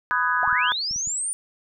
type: chord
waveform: sine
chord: G# minor seventh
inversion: first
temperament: just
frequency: 996.7 / 1245.9 / 1495.1 / 1661.2 Hz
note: B5 / D#6 / F#6 / G#6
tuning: +16 / +2 / +18 / 0 cents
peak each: -25 dBFS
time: 0.11-0.72 s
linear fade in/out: 0 ms
type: linear sweep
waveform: sine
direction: up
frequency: 663 to 9400 Hz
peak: -24 dBFS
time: 0.43-1.33 s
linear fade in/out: 0 ms
type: clicks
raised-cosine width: 5 ms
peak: -31 dBFS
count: 5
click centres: 0.477 / 0.528 / 0.911 / 0.961 / 1.074 s
effects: none